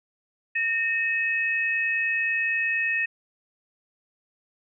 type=tone pair together; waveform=sine; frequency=1835.1 / 2564 Hz; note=A#6 / E7; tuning=-28 / -49 cents; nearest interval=tritone; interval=579 cents; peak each=-25 dBFS; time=0.55-3.06 s; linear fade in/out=10 ms; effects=none